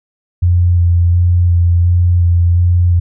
sine tone with vibrato, 87.31 Hz, F2, in tune, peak -7 dBFS, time 0.42-3 s, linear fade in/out 10 ms, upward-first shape square, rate 1.4 Hz, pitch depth 15 cents each way, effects none

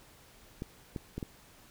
clicks, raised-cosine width 3 ms, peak -23 dBFS, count 4, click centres 0.621 / 0.962 / 1.18 / 1.228 s, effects pink hiss -58 dBFS RMS until 1.7 s

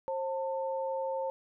sine tone pair together, 533 / 894.1 Hz, C5 / A5, +32 / +28 cents, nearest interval major sixth, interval 896 cents, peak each -32 / -36 dBFS, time 0.08-1.3 s, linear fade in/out 0 ms, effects none

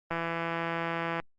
click train, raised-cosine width 0.5 ms, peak -17 dBFS, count 183, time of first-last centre 0.11-1.2 s, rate 167 Hz, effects Opus 24 kbps

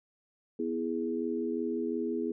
sine chord, E major, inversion second, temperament equal, 246.9 / 329.6 / 415.3 Hz, B3 / E4 / G#4, 0 / 0 / 0 cents, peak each -34 dBFS, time 0.59-2.32 s, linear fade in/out 5 ms, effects none

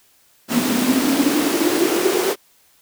pink noise with high-pass filter sweep, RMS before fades -18 dBFS, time 0.48-2.36 s, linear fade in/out 50 ms, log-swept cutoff 220 to 400 Hz, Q 9.9, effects white hiss -56 dBFS RMS until 2.81 s

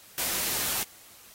white noise with amplitude modulation, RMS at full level -28 dBFS, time 0.18-0.83 s, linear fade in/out 0 ms, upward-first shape sine, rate 268 Hz, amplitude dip 25%, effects white hiss -52 dBFS RMS until 1.34 s + AAC 48 kbps

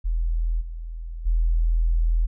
sine tone with level steps, 41.2 Hz, E1, in tune, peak -20 / -30 / -17 dBFS, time 0.04-2.27 s, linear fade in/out 20 ms, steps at 0.6 / 1.25 s, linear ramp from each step 20 ms, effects none

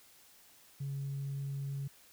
sine tone, 138.6 Hz, C#3, in tune, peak -34 dBFS, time 0.8-1.88 s, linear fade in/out 10 ms, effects tanh soft clip ceiling -32 dBFS + white hiss -61 dBFS RMS until 2.12 s

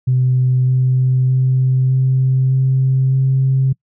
sine tone with pitch steps, 127.7 / 128.74 / 129.78 / 130.84 / 131.9 / 132.97 Hz, C3 / C3 / C3 / C3 / C3 / C3, -42 / -28 / -14 / 0 / +14 / +28 cents, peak -10 dBFS, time 0.07-3.73 s, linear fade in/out 10 ms, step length 610 ms, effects noise-tail reverb RT60 0.1 s tail -25 dB re dry + tanh soft clip ceiling -6 dBFS

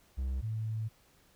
triangle / sine tone pair in turn, 65.41 / 110.2 Hz, C2 / A2, 0 / +3 cents, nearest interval major sixth, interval 903 cents, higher second, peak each -29 / -32 dBFS, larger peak first, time 0.17-0.42 / 0.42-0.89 s, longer second, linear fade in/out 20 ms, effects pink hiss -65 dBFS RMS until 1.35 s

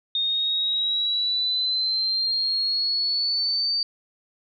sine exponential sweep, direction up, 3679 to 4620 Hz, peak -21 dBFS, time 0.15-3.83 s, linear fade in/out 2 ms, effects none

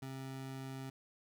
25% pulse tone, 133.3 Hz, C3, 33 cents sharp, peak -39 dBFS, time 0.02-0.9 s, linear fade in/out 5 ms, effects none

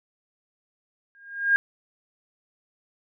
sine tone with exponential growth, 1618 Hz, G#6, 46 cents flat, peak -13 dBFS, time 1.15-1.56 s, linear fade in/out 0 ms, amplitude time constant 87 ms, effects none

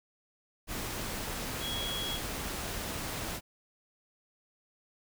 sine tone in noise, 3322 Hz, G#7, in tune, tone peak -35 dBFS, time 1.6-2.2 s, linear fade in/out 50 ms, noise pink, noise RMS -37 dBFS, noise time 0.67-3.41 s, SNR -1 dB, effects none

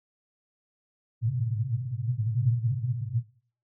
pink band-pass noise, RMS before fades -28 dBFS, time 1.21-3.24 s, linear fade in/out 50 ms, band 110 to 130 Hz, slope 96 dB/octave, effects noise-tail reverb RT60 0.5 s tail -21 dB re dry

